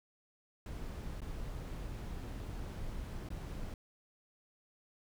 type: noise with dropouts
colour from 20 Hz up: brown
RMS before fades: -42 dBFS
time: 0.66-3.74 s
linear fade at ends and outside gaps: 2 ms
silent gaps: 1.205-1.217 / 3.289-3.303 s
effects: none